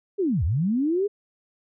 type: linear two-way sweep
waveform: sine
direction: down then up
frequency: 421.4 to 68.3 to 421.4 Hz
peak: -20 dBFS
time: 0.18-1.08 s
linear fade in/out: 20 ms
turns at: 0.44 s
effects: none